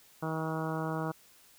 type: harmonic tone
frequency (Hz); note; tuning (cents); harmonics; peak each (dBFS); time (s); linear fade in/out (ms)
159.4; D#3; +42; 1 / 2 / 3 / 4 / 5 / 6 / 7 / 8 / 9; -35 / -38 / -40 / -41 / -42 / -43 / -43 / -44 / -45; 0.22-1.12; 10
effects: white hiss -60 dBFS RMS until 1.58 s